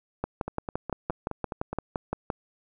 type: two click trains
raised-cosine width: 1 ms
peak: -18 / -14 dBFS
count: 7 / 13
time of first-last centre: 0.48-1.73 / 0.24-2.302 s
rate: 4.8 / 5.82 Hz
effects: none

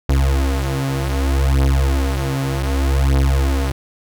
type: beating tone pair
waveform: 35% pulse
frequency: 67.5 / 68.15 Hz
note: C#2 / C#2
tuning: -45 / -29 cents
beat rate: 0.65 Hz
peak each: -16 dBFS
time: 0.09-3.72 s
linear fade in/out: 5 ms
effects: none

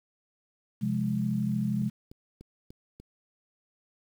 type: chord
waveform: sine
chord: F minor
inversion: second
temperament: equal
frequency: 130.81 / 174.61 / 207.7 Hz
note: C3 / F3 / Ab3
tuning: 0 / 0 / 0 cents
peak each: -31 / -33 / -28 dBFS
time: 0.81-1.9 s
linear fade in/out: 20 ms
type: click train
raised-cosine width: 3 ms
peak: -34 dBFS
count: 5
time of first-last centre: 1.82-3 s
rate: 3.39 Hz
effects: 9-bit

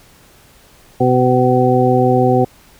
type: harmonic tone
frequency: 126.2 Hz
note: B2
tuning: 38 cents sharp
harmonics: 1 / 2 / 3 / 4 / 6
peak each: -16 / -16 / -16 / -16 / -16 dBFS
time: 1-2.45 s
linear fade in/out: 10 ms
effects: pink hiss -47 dBFS RMS until 2.79 s

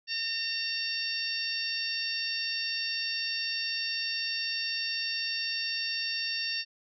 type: harmonic tone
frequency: 912 Hz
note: A#5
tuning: 38 cents flat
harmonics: 2 / 3 / 4 / 5 / 6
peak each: -39 / -35 / -41 / -34 / -36 dBFS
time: 0.07-6.65 s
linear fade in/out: 50 ms
effects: none

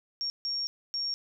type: tone bursts at uneven times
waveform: sine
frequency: 5540 Hz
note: F8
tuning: 15 cents flat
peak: -29 dBFS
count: 3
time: 0.21-0.3 / 0.45-0.67 / 0.94-1.14 s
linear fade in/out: 0 ms
effects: none

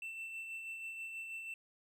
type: tone with tremolo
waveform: triangle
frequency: 2676 Hz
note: E7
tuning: 25 cents sharp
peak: -39 dBFS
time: 0.02-1.54 s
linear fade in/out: 2 ms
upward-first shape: sine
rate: 6.2 Hz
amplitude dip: 35%
effects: none

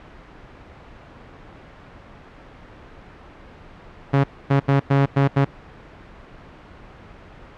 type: tone bursts at uneven times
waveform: sawtooth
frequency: 138.59 Hz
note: C#3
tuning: in tune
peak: -10 dBFS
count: 6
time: 4.13-4.24 / 4.5-4.6 / 4.68-4.8 / 4.9-5.06 / 5.16-5.28 / 5.36-5.45 s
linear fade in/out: 10 ms
effects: pink hiss -43 dBFS RMS until 7.57 s + low-pass 2000 Hz 12 dB/octave

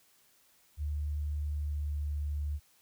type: tone with pitch glide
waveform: sine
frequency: 74.1 to 73.42 Hz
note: D2 to D2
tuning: +16 to 0 cents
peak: -31 dBFS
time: 0.77-2.6 s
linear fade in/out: 50 ms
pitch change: -16 cents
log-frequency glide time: 1.43-2.01 s
effects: white hiss -66 dBFS RMS until 2.81 s

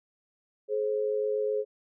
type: tone pair together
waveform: sine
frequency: 425.2 / 532.4 Hz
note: G#4 / C5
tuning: +41 / +30 cents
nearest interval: major third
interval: 389 cents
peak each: -27 / -31 dBFS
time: 0.68-1.65 s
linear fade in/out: 50 ms
effects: none

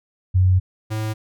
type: tone pair in turn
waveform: sine / square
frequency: 92.5 / 108.86 Hz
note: F#2 / A2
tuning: 0 / -18 cents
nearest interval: minor third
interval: 282 cents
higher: second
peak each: -12 / -23 dBFS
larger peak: first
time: 0.34-0.6 / 0.9-1.14 s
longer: first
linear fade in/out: 20 ms
effects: none

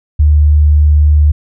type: tone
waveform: sine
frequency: 74.7 Hz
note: D2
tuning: 30 cents sharp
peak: -4 dBFS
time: 0.19-1.32 s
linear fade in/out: 10 ms
effects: none

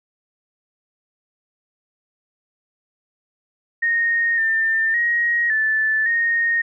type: tone with pitch steps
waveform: sine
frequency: 1855 / 1796 / 1886 / 1753 / 1855 Hz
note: A#6 / A6 / A#6 / A6 / A#6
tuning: -9 / +35 / +20 / -7 / -9 cents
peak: -16 dBFS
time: 3.82-6.62 s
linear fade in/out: 10 ms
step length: 560 ms
effects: none

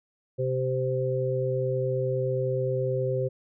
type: harmonic tone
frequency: 129.6 Hz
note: C3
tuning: 16 cents flat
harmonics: 1 / 3 / 4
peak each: -28 / -30 / -28 dBFS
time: 0.38-3.29 s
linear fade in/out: 20 ms
effects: none

